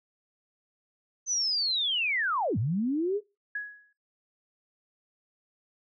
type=linear two-way sweep; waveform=sine; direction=down then up; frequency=6180 to 96 to 433.2 Hz; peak=-25 dBFS; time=1.26-3.21 s; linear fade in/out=50 ms; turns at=2.58 s
type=tone with exponential decay; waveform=sine; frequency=1674 Hz; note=G#6; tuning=13 cents sharp; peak=-28 dBFS; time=3.55-3.93 s; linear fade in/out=5 ms; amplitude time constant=82 ms
effects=noise-tail reverb RT60 0.3 s tail -26 dB re dry